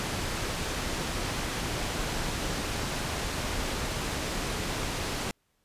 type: low-pass noise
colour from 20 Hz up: pink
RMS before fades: -32 dBFS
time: 0-5.31 s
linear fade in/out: 0 ms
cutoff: 8100 Hz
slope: 12 dB/octave
effects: pink hiss -73 dBFS RMS until 5.64 s + resampled to 32000 Hz